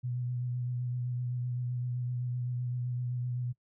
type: tone with vibrato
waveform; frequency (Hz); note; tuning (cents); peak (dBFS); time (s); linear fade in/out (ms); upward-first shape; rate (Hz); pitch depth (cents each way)
sine; 123.47; B2; 0; -31; 0.03-3.53; 20; sine; 7.8; 22
effects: noise-tail reverb RT60 0.1 s tail -21 dB re dry